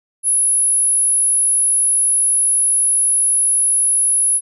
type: tone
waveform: sine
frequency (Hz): 10548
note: E9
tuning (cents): 0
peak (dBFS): -12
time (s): 0.23-4.41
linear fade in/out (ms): 50
effects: none